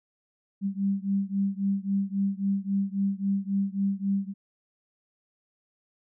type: beating tone pair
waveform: sine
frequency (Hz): 195.5 / 199.2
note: G3 / G3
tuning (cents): -4 / +28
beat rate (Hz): 3.7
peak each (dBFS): -27 / -28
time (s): 0.61-4.34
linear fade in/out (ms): 50
effects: none